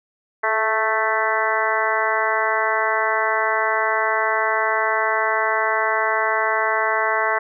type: harmonic tone with a mistuned harmonic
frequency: 220 Hz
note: A3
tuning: in tune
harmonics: 2 / 3 / 4 / 5 / 6 / 7 / 8 / 9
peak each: -28 / -25 / -25 / -24 / -28 / -26 / -27 / -25 dBFS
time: 0.43-7.39 s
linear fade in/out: 10 ms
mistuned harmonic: 2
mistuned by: -25 cents
effects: none